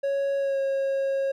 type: tone with pitch glide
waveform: triangle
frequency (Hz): 554.4 to 544.2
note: C#5 to C#5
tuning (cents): 0 to -32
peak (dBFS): -21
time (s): 0.03-1.32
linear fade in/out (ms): 10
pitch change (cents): -32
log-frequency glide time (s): 0.38-0.59
effects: none